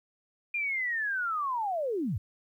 sine linear sweep, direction down, 2428 to 75 Hz, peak -28 dBFS, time 0.54-2.18 s, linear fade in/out 5 ms, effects 11-bit

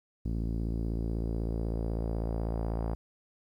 sawtooth tone with low-pass filter sweep, 56.1 Hz, A1, 34 cents sharp, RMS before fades -32 dBFS, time 0.25-2.95 s, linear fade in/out 5 ms, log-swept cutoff 260 to 810 Hz, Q 1.4, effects 11-bit

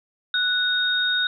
sine tone pair together, 1478 / 3724 Hz, F#6 / A#7, -2 / -2 cents, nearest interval octave + major third, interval 1600 cents, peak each -22 dBFS, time 0.34-1.27 s, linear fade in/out 2 ms, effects none

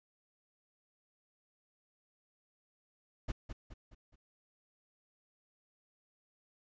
brown noise with echo, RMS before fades -35 dBFS, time 3.28-3.32 s, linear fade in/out 10 ms, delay 210 ms, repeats 4, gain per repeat -7 dB, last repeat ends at 4.16 s, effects resampled to 16000 Hz

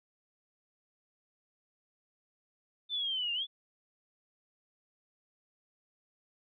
sine linear two-way sweep, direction down then up, 3570 to 2767 to 3509 Hz, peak -31 dBFS, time 2.89-3.47 s, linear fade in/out 50 ms, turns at 3.33 s, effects none

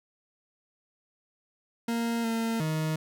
40% pulse tone with pitch steps, 232.2 / 227.5 / 156.8 Hz, A#3 / A#3 / D#3, -7 / -42 / +14 cents, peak -26 dBFS, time 1.88-2.96 s, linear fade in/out 5 ms, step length 360 ms, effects none

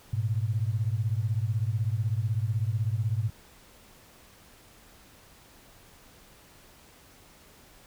sine beating tone pair, 103.83 / 119.83 Hz, G#2 / A#2, 0 / +48 cents, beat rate 16 Hz, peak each -27 / -29 dBFS, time 0.13-3.3 s, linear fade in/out 5 ms, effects pink hiss -55 dBFS RMS until 7.86 s

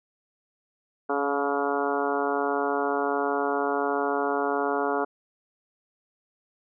harmonic tone with a mistuned harmonic, 141.4 Hz, C#3, 35 cents sharp, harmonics 2 / 3 / 4 / 5 / 6 / 7 / 8 / 9 / 10, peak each -32 / -28 / -34 / -30 / -33 / -35 / -34 / -36 / -34 dBFS, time 1.09-5.05 s, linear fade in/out 10 ms, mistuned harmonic 6, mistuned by +29 cents, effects none

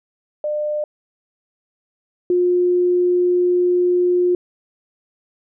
sine tone pair in turn, 600 / 356.8 Hz, D5 / F4, +37 / +37 cents, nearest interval major sixth, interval 900 cents, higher first, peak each -19 / -13 dBFS, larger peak second, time 0.44-0.84 / 2.3-4.35 s, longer second, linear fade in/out 2 ms, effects none

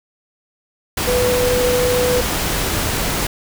sine tone in noise, 495.3 Hz, B4, 5 cents sharp, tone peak -15 dBFS, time 1.07-2.21 s, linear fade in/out 5 ms, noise pink, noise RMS -20 dBFS, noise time 0.97-3.27 s, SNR +2 dB, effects none

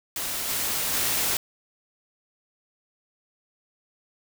white noise with level steps, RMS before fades -30 / -27 / -25 dBFS, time 0.16-1.37 s, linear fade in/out 2 ms, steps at 0.48 / 0.92 s, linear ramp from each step 20 ms, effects none

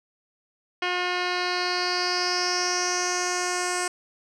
10% pulse tone with low-pass filter sweep, 359 Hz, F4, 48 cents sharp, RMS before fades -26 dBFS, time 0.82-3.88 s, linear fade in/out 5 ms, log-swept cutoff 3400 to 7900 Hz, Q 5.6, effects none

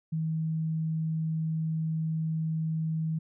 sine tone, 159.7 Hz, D#3, 45 cents sharp, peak -27 dBFS, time 0.12-3.19 s, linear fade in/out 10 ms, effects none

